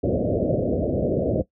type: low-pass noise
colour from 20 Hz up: white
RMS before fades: -22 dBFS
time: 0.03-1.42 s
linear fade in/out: 10 ms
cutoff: 640 Hz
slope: 96 dB/octave
effects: noise-tail reverb RT60 0.1 s tail -17 dB re dry + high-pass 60 Hz 12 dB/octave